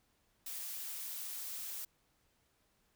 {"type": "noise", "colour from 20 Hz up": "blue", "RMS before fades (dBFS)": -43, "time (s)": [0.46, 1.85], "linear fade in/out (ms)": 5, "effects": ["pink hiss -75 dBFS RMS until 2.95 s"]}